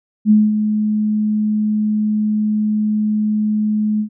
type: tone with ADSR envelope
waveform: sine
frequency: 212.8 Hz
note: G#3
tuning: 42 cents sharp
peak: -6 dBFS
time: 0.25-4.09 s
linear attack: 56 ms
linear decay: 210 ms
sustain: -8 dB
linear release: 90 ms
effects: none